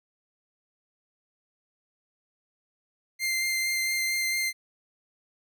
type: tone with vibrato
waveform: sawtooth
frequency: 2093 Hz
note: C7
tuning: in tune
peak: -22 dBFS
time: 3.19-4.53 s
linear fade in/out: 50 ms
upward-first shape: sine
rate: 4.4 Hz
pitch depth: 10 cents each way
effects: none